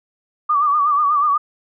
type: tone with vibrato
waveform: sine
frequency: 1174.7 Hz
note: D6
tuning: in tune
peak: -13 dBFS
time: 0.49-1.38 s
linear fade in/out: 10 ms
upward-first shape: sine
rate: 8.2 Hz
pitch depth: 77 cents each way
effects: none